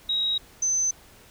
sine tone pair in turn, 3813 / 6134 Hz, A#7 / G8, +38 / -38 cents, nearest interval minor sixth, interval 824 cents, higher second, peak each -22 / -21 dBFS, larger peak second, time 0.09-0.38 / 0.62-0.91 s, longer neither, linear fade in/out 5 ms, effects pink hiss -52 dBFS RMS until 1.3 s

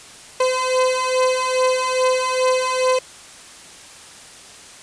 30% pulse beating tone pair, 511 / 513.4 Hz, C5 / C5, -41 / -33 cents, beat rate 2.4 Hz, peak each -18 / -16 dBFS, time 0.4-2.99 s, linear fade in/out 5 ms, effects white hiss -41 dBFS RMS until 4.82 s + resampled to 22050 Hz

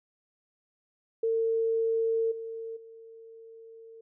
sine tone with level steps, 452.5 Hz, A4, 48 cents sharp, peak -24 / -35 / -46 dBFS, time 1.23-4.01 s, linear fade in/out 5 ms, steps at 2.31 / 2.76 s, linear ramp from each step 10 ms, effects none

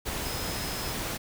sine tone in noise, 5110 Hz, D#8, 45 cents sharp, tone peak -40 dBFS, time 0.24-0.93 s, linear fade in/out 20 ms, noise pink, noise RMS -33 dBFS, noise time 0.05-1.18 s, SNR -10 dB, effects none

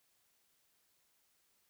silence, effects white hiss -75 dBFS RMS until 1.69 s

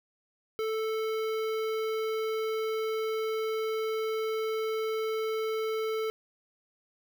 square tone with notch filter, 440 Hz, A4, in tune, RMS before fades -31 dBFS, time 0.59-6.1 s, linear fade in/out 0 ms, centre 8100 Hz, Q 0.55, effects none

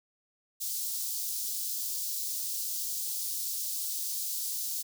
white high-pass noise, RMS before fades -34 dBFS, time 0.6-4.83 s, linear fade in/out 20 ms, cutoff 4400 Hz, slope 24 dB/octave, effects none

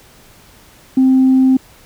sine tone, 261.6 Hz, C4, in tune, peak -6 dBFS, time 0.97-1.57 s, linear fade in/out 5 ms, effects tanh soft clip ceiling -4 dBFS + pink hiss -45 dBFS RMS until 1.85 s

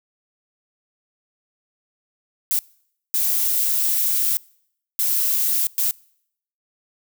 violet noise bursts at uneven times, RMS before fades -20 dBFS, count 4, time 2.51-2.59 / 3.14-4.37 / 4.99-5.67 / 5.78-5.91 s, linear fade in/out 0 ms, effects noise-tail reverb RT60 0.7 s tail -25 dB re dry

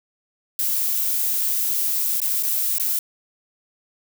violet noise with dropouts, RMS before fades -22 dBFS, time 0.59-2.99 s, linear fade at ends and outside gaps 1 ms, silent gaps 2.202-2.217 / 2.427-2.433 / 2.783-2.798 s, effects none

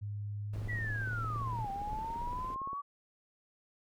sine tone with pitch glide, 103 to 114.29 Hz, G#2 to A#2, -14 to -34 cents, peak -36 dBFS, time 0.01-1.66 s, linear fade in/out 20 ms, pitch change +180 cents, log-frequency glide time 0.42-1.53 s
brown noise, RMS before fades -44 dBFS, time 0.53-2.55 s, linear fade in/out 5 ms
click train, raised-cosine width 2 ms, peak -35 dBFS, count 39, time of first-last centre 0.56-2.731 s, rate 17.5 Hz
sine linear two-way sweep, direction down then up, 1982 to 779 to 1146 Hz, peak -36 dBFS, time 0.68-2.82 s, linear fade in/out 20 ms, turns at 1.7 s
effects none

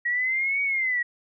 sine linear two-way sweep, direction up then down, 1904 to 2258 to 1904 Hz, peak -22 dBFS, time 0.05-1.03 s, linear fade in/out 10 ms, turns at 0.62 s, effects none

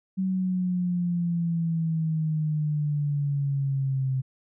sine exponential sweep, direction down, 190 to 130.81 Hz, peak -23 dBFS, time 0.17-4.22 s, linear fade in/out 20 ms, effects none

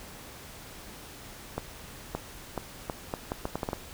accelerating click train, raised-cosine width 1 ms, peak -16 dBFS, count 11, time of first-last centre 1.58-3.732 s, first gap 570 ms, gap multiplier 0.75, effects pink hiss -46 dBFS RMS until 3.93 s

